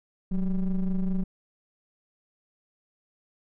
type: ring-modulated tone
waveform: triangle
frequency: 99 Hz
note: G2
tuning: 18 cents sharp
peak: -18 dBFS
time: 0.31-1.24 s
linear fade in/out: 10 ms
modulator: 86.6 Hz
effects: none